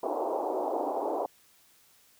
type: band-pass noise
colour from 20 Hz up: white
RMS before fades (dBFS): -31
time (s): 0.03-1.26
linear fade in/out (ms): 2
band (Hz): 300 to 910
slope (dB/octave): 48
effects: white hiss -62 dBFS RMS until 2.19 s